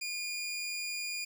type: tone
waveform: 20% pulse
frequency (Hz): 2427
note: D#7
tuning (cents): -44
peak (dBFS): -30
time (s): 0.01-1.25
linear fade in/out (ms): 10
effects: none